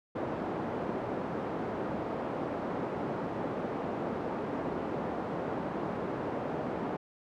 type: band-pass noise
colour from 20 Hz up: pink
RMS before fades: -35 dBFS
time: 0.15-6.97 s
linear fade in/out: 10 ms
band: 220 to 820 Hz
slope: 12 dB/octave
effects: none